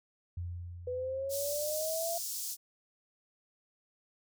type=tone with exponential decay; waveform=sine; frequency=87.31 Hz; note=F2; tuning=in tune; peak=-34 dBFS; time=0.37-2.26 s; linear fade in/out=5 ms; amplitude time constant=410 ms
type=exponential sweep; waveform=sine; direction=up; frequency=494 to 684 Hz; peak=-33 dBFS; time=0.87-2.18 s; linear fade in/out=5 ms
type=high-pass noise; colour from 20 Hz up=pink; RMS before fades=-38 dBFS; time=1.29-2.57 s; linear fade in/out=50 ms; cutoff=5200 Hz; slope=24 dB/octave
effects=none